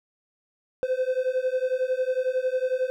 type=beating tone pair; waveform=triangle; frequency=508 / 519 Hz; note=B4 / C5; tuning=+49 / -14 cents; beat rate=11 Hz; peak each=-24 dBFS; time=0.83-2.9 s; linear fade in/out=0 ms; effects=none